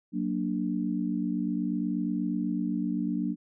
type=chord; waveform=sine; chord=Gb augmented; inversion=none; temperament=equal; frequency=185 / 233.1 / 293.7 Hz; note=Gb3 / Bb3 / D4; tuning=0 / 0 / 0 cents; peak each=-31 dBFS; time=0.12-3.36 s; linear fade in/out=50 ms; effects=none